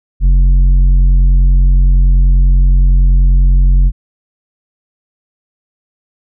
sine tone with tanh clipping, 45.26 Hz, F#1, 37 cents flat, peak -6 dBFS, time 0.2-3.92 s, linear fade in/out 50 ms, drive 7 dB, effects none

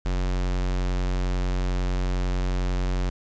square tone, 45.57 Hz, F#1, 26 cents flat, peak -23 dBFS, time 0.05-3.1 s, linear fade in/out 10 ms, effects resampled to 16000 Hz + 9-bit

